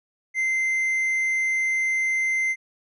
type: tone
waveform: triangle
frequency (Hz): 2078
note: C7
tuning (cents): -12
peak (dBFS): -19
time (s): 0.34-2.56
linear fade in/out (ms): 50
effects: resampled to 24000 Hz